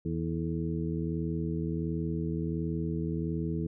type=harmonic tone with a mistuned harmonic; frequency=81.4 Hz; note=E2; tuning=21 cents flat; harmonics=1 / 2 / 3 / 4 / 5; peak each=-37 / -32 / -38 / -36 / -40 dBFS; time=0.05-3.67 s; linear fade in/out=5 ms; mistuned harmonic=5; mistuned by=+100 cents; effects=none